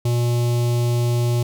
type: tone with notch filter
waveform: square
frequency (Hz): 120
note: B2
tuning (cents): -49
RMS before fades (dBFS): -19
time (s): 0.05-1.43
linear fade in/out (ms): 5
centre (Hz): 1600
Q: 0.69
effects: none